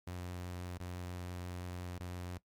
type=tone with dropouts; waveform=sawtooth; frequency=89.4 Hz; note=F2; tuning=41 cents sharp; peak=-37 dBFS; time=0.07-2.38 s; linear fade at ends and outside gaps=5 ms; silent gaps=0.78-0.8 / 1.982-2 s; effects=noise-tail reverb RT60 0.1 s tail -18 dB re dry + MP3 96 kbps